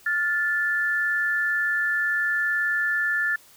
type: tone pair together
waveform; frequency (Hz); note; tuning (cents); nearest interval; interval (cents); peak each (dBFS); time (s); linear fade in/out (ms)
sine; 1410.3 / 1751; F6 / A6; +17 / -9; major third; 374; -27 / -22; 0.06-3.36; 5
effects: white hiss -53 dBFS RMS until 3.56 s